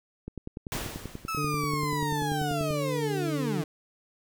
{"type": "click train", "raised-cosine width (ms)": 3, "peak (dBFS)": -23, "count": 26, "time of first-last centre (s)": [0.28, 2.707], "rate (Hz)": 10.3}
{"type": "noise with exponential decay", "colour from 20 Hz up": "pink", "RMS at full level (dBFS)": -31, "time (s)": [0.72, 1.64], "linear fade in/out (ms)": 1, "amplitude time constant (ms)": 200}
{"type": "linear sweep", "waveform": "35% pulse", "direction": "down", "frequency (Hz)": [1324, 149.3], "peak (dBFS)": -28, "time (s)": [1.28, 3.64], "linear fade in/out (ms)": 5}
{"type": "harmonic tone", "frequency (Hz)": 147.6, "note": "D3", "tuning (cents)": 9, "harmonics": [1, 2, 3], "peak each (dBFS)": [-31, -34, -36], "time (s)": [1.37, 3.64], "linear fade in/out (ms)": 2}
{"effects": []}